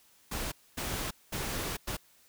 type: noise bursts at uneven times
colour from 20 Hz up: pink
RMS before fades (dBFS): -35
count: 4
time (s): 0.31-0.52 / 0.77-1.11 / 1.32-1.77 / 1.87-1.97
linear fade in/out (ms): 10
effects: white hiss -63 dBFS RMS until 2.28 s